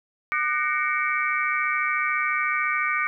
sine tone cluster, 1212 / 1497 / 1864 / 2164 / 2298 Hz, D#6 / F#6 / A#6 / C#7 / D7, -46 / +20 / -1 / -42 / -38 cents, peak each -26 / -29 / -30 / -30 / -27 dBFS, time 0.32-3.07 s, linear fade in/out 0 ms, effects none

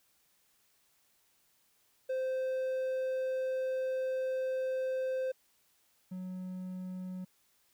triangle tone pair in turn, 520 / 184.32 Hz, C5 / F#3, -11 / -6 cents, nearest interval octave + tritone, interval 1795 cents, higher first, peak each -29 / -36 dBFS, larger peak first, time 2.09-5.32 / 6.11-7.25 s, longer first, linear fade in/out 10 ms, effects white hiss -71 dBFS RMS until 7.73 s

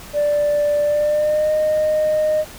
sine tone with pitch glide, 587.3 to 615.8 Hz, D5 to D#5, 0 to -18 cents, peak -13 dBFS, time 0.13-2.45 s, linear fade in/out 50 ms, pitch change +82 cents, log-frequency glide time 0.83-1.53 s, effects tanh soft clip ceiling -12 dBFS + pink hiss -38 dBFS RMS until 2.58 s

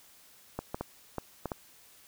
clicks, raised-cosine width 1 ms, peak -19 dBFS, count 6, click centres 0.59 / 0.745 / 0.81 / 1.183 / 1.457 / 1.518 s, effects white hiss -58 dBFS RMS until 2.07 s

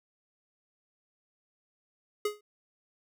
square tone with exponential decay, 417.6 Hz, G#4, 10 cents sharp, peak -25 dBFS, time 2.25-2.41 s, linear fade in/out 5 ms, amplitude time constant 34 ms, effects none

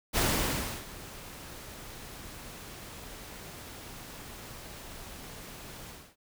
pink noise with ADSR envelope, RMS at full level -26 dBFS, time 0.13-6.16 s, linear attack 39 ms, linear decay 670 ms, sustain -19 dB, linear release 270 ms, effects none

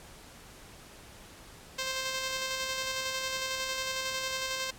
5% pulse tone with tremolo, 525 Hz, C5, 6 cents sharp, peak -19 dBFS, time 1.78-4.71 s, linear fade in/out 10 ms, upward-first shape square, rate 11 Hz, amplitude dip 25%, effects pink hiss -51 dBFS RMS until 4.78 s + low-pass 12000 Hz 12 dB/octave

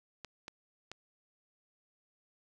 clicks, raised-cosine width 0.2 ms, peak -26 dBFS, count 3, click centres 0.247 / 0.481 / 0.916 s, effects none

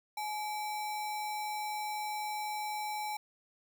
sine tone with sample-and-hold, 846 Hz, G#5, 32 cents sharp, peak -34 dBFS, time 0.17-3.17 s, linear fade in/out 5 ms, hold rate 3150 Hz, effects none

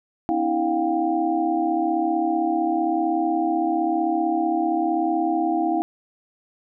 sine tone cluster, 254.3 / 289.5 / 325.2 / 708 / 789 Hz, C4 / D4 / E4 / F5 / G5, -49 / -25 / -23 / +23 / +11 cents, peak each -31 / -31 / -22 / -24 / -28 dBFS, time 0.29-5.82 s, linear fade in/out 0 ms, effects none

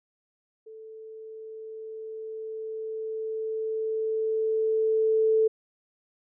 sine tone with level ramp, 440.2 Hz, A4, 1 cent sharp, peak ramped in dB -42 to -18 dBFS, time 0.66-5.48 s, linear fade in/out 10 ms, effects none

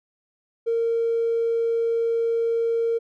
triangle tone with tanh clipping, 460.9 Hz, A#4, 20 cents flat, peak -19 dBFS, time 0.66-2.99 s, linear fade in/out 20 ms, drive 1 dB, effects none

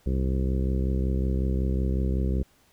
harmonic tone, 65.41 Hz, C2, in tune, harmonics 1 / 2 / 3 / 4 / 5 / 6 / 7 / 8, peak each -24 / -31 / -31 / -38 / -37 / -37 / -42 / -43 dBFS, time 0.06-2.43 s, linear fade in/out 5 ms, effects pink hiss -62 dBFS RMS until 2.72 s

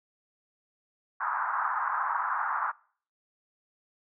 pink band-pass noise, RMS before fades -30 dBFS, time 1.2-2.72 s, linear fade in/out 10 ms, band 880 to 1500 Hz, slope 48 dB/octave, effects noise-tail reverb RT60 0.5 s tail -24 dB re dry

